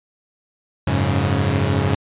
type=chord; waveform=sawtooth; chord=F# suspended second; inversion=none; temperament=equal with one note detuned; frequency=90.7 / 103.83 / 138.59 Hz; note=F#2 / G#2 / C#3; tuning=-34 / 0 / 0 cents; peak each=-17 dBFS; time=0.87-1.95 s; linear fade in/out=5 ms; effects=resampled to 8000 Hz